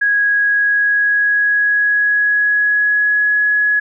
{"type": "tone with pitch glide", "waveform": "sine", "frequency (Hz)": [1656, 1684], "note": ["G#6", "G#6"], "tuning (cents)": [-5, 24], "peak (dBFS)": -11, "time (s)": [0.01, 3.8], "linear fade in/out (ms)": 10, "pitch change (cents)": 29, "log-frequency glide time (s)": [0.38, 3.39], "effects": []}